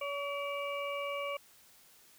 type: harmonic tone with a mistuned harmonic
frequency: 567 Hz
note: C#5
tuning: 39 cents sharp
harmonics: 1 / 2 / 4 / 5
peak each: -37 / -40 / -41 / -46 dBFS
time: 0.01-1.37 s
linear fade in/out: 5 ms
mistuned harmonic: 4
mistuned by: +34 cents
effects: white hiss -61 dBFS RMS until 2.18 s